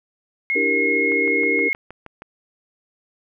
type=tone; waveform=sine; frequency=2160 Hz; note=C#7; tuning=45 cents flat; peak=-18 dBFS; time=0.5-1.73 s; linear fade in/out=0 ms
type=chord; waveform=sine; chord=E half-diminished seventh; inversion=third; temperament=equal; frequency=293.7 / 329.6 / 392 / 466.2 Hz; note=D4 / E4 / G4 / Bb4; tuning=0 / 0 / 0 / 0 cents; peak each=-25 / -29 / -25 / -24 dBFS; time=0.55-1.69 s; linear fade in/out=10 ms
type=click train; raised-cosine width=0.5 ms; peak=-22 dBFS; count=8; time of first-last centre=1.12-2.221 s; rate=6.36 Hz
effects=none